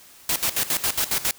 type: noise with tremolo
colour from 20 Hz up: white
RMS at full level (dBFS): -22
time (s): 0.29-1.31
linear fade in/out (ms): 2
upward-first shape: square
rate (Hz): 7.3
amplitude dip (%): 80
effects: white hiss -49 dBFS RMS until 1.38 s